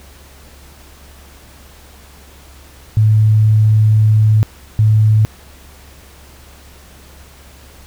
sine tone pair in turn, 108.1 / 108.1 Hz, A2 / A2, -30 / -30 cents, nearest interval unison, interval 0 cents, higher neither, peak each -7 dBFS, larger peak neither, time 2.97-4.43 / 4.79-5.25 s, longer first, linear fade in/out 0 ms, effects added 69 Hz sine -41 dBFS peak until 7.86 s + pink hiss -43 dBFS RMS until 7.86 s

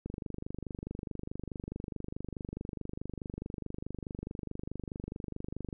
click train, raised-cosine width 3 ms, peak -25 dBFS, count 141, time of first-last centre 0.06-5.728 s, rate 24.7 Hz, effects none

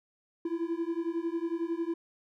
triangle beating tone pair, 329.6 / 340.6 Hz, E4 / F4, 0 / -43 cents, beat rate 11 Hz, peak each -31 dBFS, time 0.45-1.94 s, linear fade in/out 5 ms, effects none

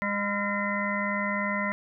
harmonic tone with a mistuned harmonic, 203.5 Hz, G#3, 35 cents flat, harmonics 1 / 3 / 5 / 7 / 9 / 10, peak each -31 / -34 / -33 / -36 / -34 / -32 dBFS, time 0.02-1.72 s, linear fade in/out 0 ms, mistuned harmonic 7, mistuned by -53 cents, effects none

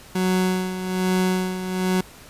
30% pulse tone with tremolo, 185 Hz, F#3, in tune, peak -15 dBFS, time 0.15-2.01 s, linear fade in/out 5 ms, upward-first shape sine, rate 1.2 Hz, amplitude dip 65%, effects pink hiss -45 dBFS RMS until 2.29 s + resampled to 32000 Hz

